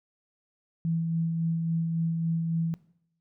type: tone with tremolo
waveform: sine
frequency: 164.9 Hz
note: E3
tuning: 1 cent sharp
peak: -24 dBFS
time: 0.85-2.74 s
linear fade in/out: 0 ms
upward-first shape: sine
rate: 3.6 Hz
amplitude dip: 30%
effects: noise-tail reverb RT60 0.7 s tail -19 dB re dry